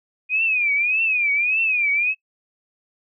sine tone with vibrato, 2463 Hz, D#7, 18 cents flat, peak -17 dBFS, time 0.29-2.15 s, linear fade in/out 50 ms, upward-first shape triangle, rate 1.7 Hz, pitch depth 170 cents each way, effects noise-tail reverb RT60 0.1 s tail -23 dB re dry

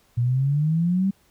sine exponential sweep, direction up, 117.3 to 198.1 Hz, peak -18 dBFS, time 0.17-1.11 s, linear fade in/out 10 ms, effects pink hiss -61 dBFS RMS until 1.3 s

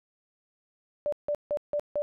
sine tone bursts, 587.3 Hz, D5, in tune, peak -25 dBFS, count 5, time 1.06-2.02 s, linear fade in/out 0 ms, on 64 ms, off 160 ms, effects none

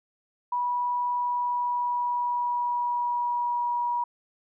sine tone with pitch glide, 976 to 962.6 Hz, B5 to B5, -21 to -45 cents, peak -24 dBFS, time 0.52-4.04 s, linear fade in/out 5 ms, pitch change -24 cents, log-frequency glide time 1.11-3.65 s, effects none

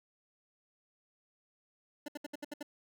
25% pulse tone bursts, 293.7 Hz, D4, in tune, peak -35 dBFS, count 7, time 2.06-2.629 s, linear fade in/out 5 ms, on 23 ms, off 68 ms, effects none

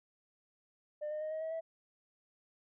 sine tone with pitch steps, 600 / 610.1 / 620.4 / 630.9 / 641.6 / 652.4 Hz, D5 / D#5 / D#5 / D#5 / E5 / E5, +37 / -34 / -5 / +24 / -47 / -18 cents, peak -34 dBFS, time 1.01-1.61 s, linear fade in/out 20 ms, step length 100 ms, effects tanh soft clip ceiling -34 dBFS

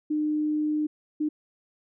sine tone bursts at uneven times, 303.2 Hz, D#4, 45 cents flat, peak -23 dBFS, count 2, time 0.1-0.87 / 1.2-1.29 s, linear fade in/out 10 ms, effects none

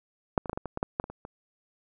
clicks, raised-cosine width 1 ms, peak -8 / -23 / -15 / -19 / -18 / -20 / -18 / -12 / -12 / -23 / -26 / -26 dBFS, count 12, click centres 0.378 / 0.458 / 0.496 / 0.531 / 0.575 / 0.657 / 0.774 / 0.829 / 0.999 / 1.041 / 1.1 / 1.251 s, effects none

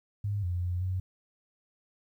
sine tone with pitch steps, 102 / 88.6 / 89.1 / 92.7 Hz, G#2 / F2 / F2 / F#2, -31 / +25 / +35 / +4 cents, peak -28 dBFS, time 0.24-1 s, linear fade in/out 5 ms, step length 190 ms, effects 11-bit

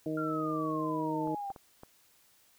harmonic tone, 156.4 Hz, D#3, 9 cents sharp, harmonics 1 / 2 / 3 / 4, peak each -40 / -33 / -39 / -40 dBFS, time 0.06-1.35 s, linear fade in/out 2 ms
sine exponential sweep, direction down, 1396.9 to 779 Hz, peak -35 dBFS, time 0.17-1.52 s, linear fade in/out 5 ms
clicks, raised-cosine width 1 ms, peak -33 dBFS, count 4, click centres 1.274 / 1.503 / 1.562 / 1.834 s
effects white hiss -65 dBFS RMS until 2.58 s

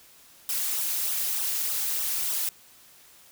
blue noise with flanger, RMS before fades -28 dBFS, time 0.49-2.49 s, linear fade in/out 2 ms, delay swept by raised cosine 0.42 to 4.52 ms, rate 3.3 Hz, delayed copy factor -0.9, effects white hiss -54 dBFS RMS until 3.31 s

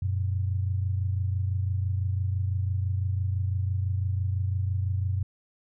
sine tone pair together, 92.73 / 118.7 Hz, F#2 / A#2, +4 / +32 cents, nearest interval major third, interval 428 cents, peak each -25 / -32 dBFS, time 0.02-5.23 s, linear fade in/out 5 ms, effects none

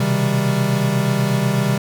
square tone cluster, 125.2 / 133.4 / 159.3 / 197 Hz, B2 / C3 / D#3 / G3, +24 / +34 / +41 / +9 cents, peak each -27 / -20 / -24 / -21 dBFS, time 0-1.78 s, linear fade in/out 5 ms, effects none

